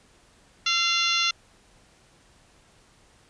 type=harmonic tone with a mistuned harmonic; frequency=693 Hz; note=F5; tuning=14 cents flat; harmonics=2 / 3 / 4 / 5 / 6 / 7 / 8 / 9; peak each=-29 / -31 / -26 / -27 / -28 / -38 / -33 / -35 dBFS; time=0.66-1.31 s; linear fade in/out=5 ms; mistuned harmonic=2; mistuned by=-36 cents; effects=pink hiss -58 dBFS RMS until 3.29 s + resampled to 22050 Hz